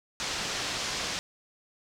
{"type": "low-pass noise", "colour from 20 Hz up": "white", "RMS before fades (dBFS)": -33, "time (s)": [0.2, 1.19], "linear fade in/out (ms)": 0, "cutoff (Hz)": 6200, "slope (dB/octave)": 24, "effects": []}